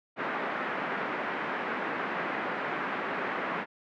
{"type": "band-pass noise", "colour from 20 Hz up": "white", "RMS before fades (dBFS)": -33, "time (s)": [0.16, 3.66], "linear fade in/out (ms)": 50, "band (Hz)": [180, 1900], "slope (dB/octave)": 24, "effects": []}